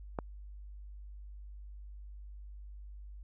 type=click; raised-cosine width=1 ms; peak=-20 dBFS; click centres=0.188 s; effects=added 50 Hz sine -45 dBFS peak until 3.23 s